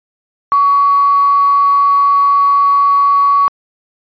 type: tone with quantisation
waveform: sine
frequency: 1126 Hz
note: C#6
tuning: 27 cents sharp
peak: -7 dBFS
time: 0.52-3.48 s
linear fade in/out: 0 ms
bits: 5
effects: resampled to 11025 Hz